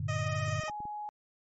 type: chord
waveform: sine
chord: G minor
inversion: none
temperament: equal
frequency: 98 / 116.54 / 146.83 Hz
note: G2 / Bb2 / D3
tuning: 0 / 0 / 0 cents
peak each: -35 dBFS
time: 0-0.6 s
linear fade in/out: 5 ms
type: tone with vibrato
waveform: 15% pulse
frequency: 621 Hz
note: D#5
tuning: 3 cents flat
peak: -28 dBFS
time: 0.08-0.7 s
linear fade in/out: 10 ms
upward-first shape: square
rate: 19 Hz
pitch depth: 18 cents each way
type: clicks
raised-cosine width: 3 ms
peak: -35 dBFS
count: 5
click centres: 0.481 / 0.636 / 0.698 / 0.804 / 0.854 s
type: tone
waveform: sine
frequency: 838 Hz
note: G#5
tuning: 15 cents sharp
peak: -36 dBFS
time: 0.68-1.09 s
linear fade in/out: 0 ms
effects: MP3 32 kbps